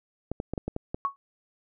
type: clicks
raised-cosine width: 2 ms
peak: -17 dBFS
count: 7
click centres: 0.316 / 0.401 / 0.536 / 0.578 / 0.68 / 0.764 / 0.945 s
type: tone with exponential decay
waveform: sine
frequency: 1108.7 Hz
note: C#6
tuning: in tune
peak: -20 dBFS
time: 1.05-1.16 s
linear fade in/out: 0 ms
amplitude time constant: 22 ms
effects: none